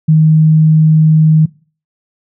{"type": "tone", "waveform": "sine", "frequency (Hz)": 156.8, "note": "D#3", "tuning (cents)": 14, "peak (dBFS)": -4, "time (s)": [0.08, 1.46], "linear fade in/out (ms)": 10, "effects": ["noise-tail reverb RT60 0.4 s tail -22 dB re dry"]}